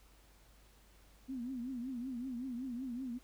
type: tone with vibrato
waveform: sine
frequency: 250.7 Hz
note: B3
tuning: 26 cents sharp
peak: -38 dBFS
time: 1.28-3.19 s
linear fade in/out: 20 ms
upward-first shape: triangle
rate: 5.3 Hz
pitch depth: 150 cents each way
effects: added 50 Hz sine -62 dBFS peak until 3.23 s + pink hiss -66 dBFS RMS until 3.23 s